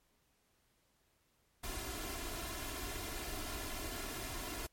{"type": "noise with comb filter", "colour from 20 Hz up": "pink", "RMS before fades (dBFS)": -42, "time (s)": [1.63, 4.67], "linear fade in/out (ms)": 10, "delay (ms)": 2.9, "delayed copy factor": 0.65, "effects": ["pink hiss -75 dBFS RMS until 4.72 s", "MP3 64 kbps"]}